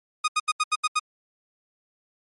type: tone bursts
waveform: sawtooth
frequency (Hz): 1239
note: D#6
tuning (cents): -8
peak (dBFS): -16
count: 7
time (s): 0.24-0.995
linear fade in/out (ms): 10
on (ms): 41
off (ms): 78
effects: MP3 48 kbps